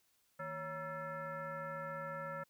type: tone with frequency modulation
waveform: sine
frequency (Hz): 948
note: A#5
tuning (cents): +29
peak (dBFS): -40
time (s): 0.39-2.44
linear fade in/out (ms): 10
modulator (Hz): 394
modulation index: 1.9
effects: white hiss -75 dBFS RMS until 2.49 s